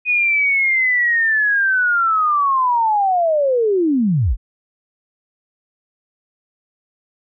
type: linear sweep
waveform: sine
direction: down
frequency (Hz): 2489 to 31.24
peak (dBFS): -13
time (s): 0.05-4.37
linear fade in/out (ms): 50
effects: none